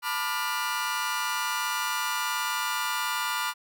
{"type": "chord", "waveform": "sawtooth", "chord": "B half-diminished seventh", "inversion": "third", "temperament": "just", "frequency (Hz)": [889, 987.8, 1185.3, 1422.4], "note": ["A5", "B5", "D6", "F6"], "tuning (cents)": [18, 0, 16, 31], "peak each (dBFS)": [-33, -28, -29, -28], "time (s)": [0.02, 3.54], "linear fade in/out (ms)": 50, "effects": []}